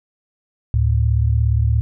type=tone pair together; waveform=sine; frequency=73.46 / 110.6 Hz; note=D2 / A2; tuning=+1 / +9 cents; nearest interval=perfect fifth; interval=708 cents; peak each=-16 dBFS; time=0.74-1.81 s; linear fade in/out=0 ms; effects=none